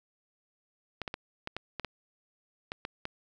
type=clicks; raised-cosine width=0.3 ms; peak=-19 dBFS; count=10; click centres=1.017 / 1.078 / 1.141 / 1.474 / 1.566 / 1.797 / 1.847 / 2.719 / 2.851 / 3.054 s; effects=none